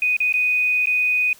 sine tone with dropouts, 2489 Hz, D#7, in tune, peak -16 dBFS, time 0.02-1.33 s, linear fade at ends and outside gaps 2 ms, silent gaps 0.167-0.203 / 0.325-0.339 / 0.858-0.87 s, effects white hiss -49 dBFS RMS until 1.39 s

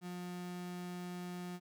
35% pulse tone, 178.2 Hz, F3, 35 cents sharp, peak -40 dBFS, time 0.01-1.6 s, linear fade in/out 50 ms, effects none

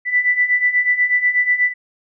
sine beating tone pair, 1975.5 / 1983.7 Hz, B6 / B6, 0 / +7 cents, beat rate 8.2 Hz, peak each -19 / -15 dBFS, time 0.05-1.74 s, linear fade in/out 50 ms, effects none

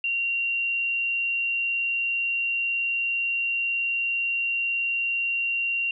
sine tone, 2759 Hz, F7, 22 cents flat, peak -23 dBFS, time 0.04-5.91 s, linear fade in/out 2 ms, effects none

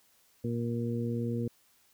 harmonic tone, 117.8 Hz, A#2, 19 cents sharp, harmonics 1 / 2 / 3 / 4, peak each -33 / -33 / -40 / -38 dBFS, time 0.44-1.48 s, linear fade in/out 5 ms, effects white hiss -66 dBFS RMS until 1.93 s

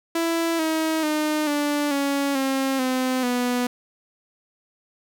sawtooth tone with pitch steps, 332.2 / 318.3 / 305 / 292.2 / 280 / 268.3 / 257.1 / 246.3 Hz, E4 / D#4 / D#4 / D4 / C#4 / C4 / C4 / B3, +13 / +39 / -34 / -9 / +18 / +44 / -30 / -5 cents, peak -17 dBFS, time 0.15-3.67 s, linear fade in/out 5 ms, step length 440 ms, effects none

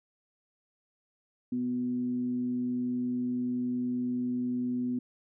sine tone with frequency modulation, 247.7 Hz, B3, 5 cents sharp, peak -28 dBFS, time 1.52-4.99 s, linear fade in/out 5 ms, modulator 121 Hz, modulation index 0.24, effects none

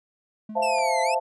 triangle tone with exponential decay, 215.3 Hz, A3, 37 cents flat, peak -30 dBFS, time 0.49-1 s, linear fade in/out 5 ms, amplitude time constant 110 ms
sine chord, F major seventh, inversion second, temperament equal, 523.3 / 659.3 / 698.5 / 880 Hz, C5 / E5 / F5 / A5, 0 / 0 / 0 / 0 cents, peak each -27 / -27 / -28 / -24 dBFS, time 0.55-1.2 s, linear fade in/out 20 ms
sawtooth exponential two-way sweep, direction down then up, 2720 to 1998 to 2720 Hz, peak -26 dBFS, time 0.62-1.15 s, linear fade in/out 10 ms, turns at 1.02 s
click, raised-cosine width 0.3 ms, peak -29 dBFS, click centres 0.785 s
effects resampled to 24000 Hz

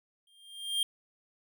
square tone with exponential growth, 3200 Hz, G7, 35 cents sharp, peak -25 dBFS, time 0.27-0.83 s, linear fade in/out 2 ms, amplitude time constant 120 ms, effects none

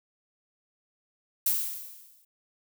violet noise with exponential decay, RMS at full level -23 dBFS, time 1.46-2.25 s, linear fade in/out 5 ms, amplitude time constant 170 ms, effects none

